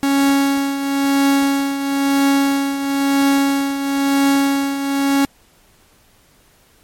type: tone with tremolo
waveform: 45% pulse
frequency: 277.2 Hz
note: C#4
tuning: in tune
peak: -11 dBFS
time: 0.03-5.25 s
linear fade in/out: 0 ms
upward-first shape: triangle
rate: 1 Hz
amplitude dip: 65%
effects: pink hiss -53 dBFS RMS until 6.83 s + MP3 64 kbps